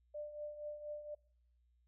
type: tone with tremolo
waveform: sine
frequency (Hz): 595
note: D5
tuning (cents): +22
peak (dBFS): -40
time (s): 0.14-1.15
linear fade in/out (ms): 10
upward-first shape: triangle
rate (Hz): 4.2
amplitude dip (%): 70
effects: noise-tail reverb RT60 0.6 s tail -24 dB re dry + added 60 Hz sine -70 dBFS peak until 1.87 s